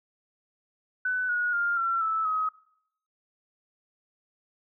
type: tone with pitch steps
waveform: sine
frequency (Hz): 1500 / 1450.6 / 1402.8 / 1356.6 / 1311.9 / 1268.7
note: F#6 / F#6 / F6 / E6 / E6 / D#6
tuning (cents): +23 / -35 / +7 / +49 / -9 / +33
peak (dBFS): -24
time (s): 1.05-2.49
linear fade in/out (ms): 5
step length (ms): 240
effects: noise-tail reverb RT60 0.7 s tail -20 dB re dry